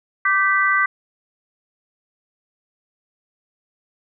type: chord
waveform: sine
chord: G major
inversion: second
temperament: equal with one note detuned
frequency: 1174.7 / 1543.7 / 1975.5 Hz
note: D6 / G6 / B6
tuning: 0 / -27 / 0 cents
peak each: -19 dBFS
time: 0.25-0.86 s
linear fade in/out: 5 ms
effects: none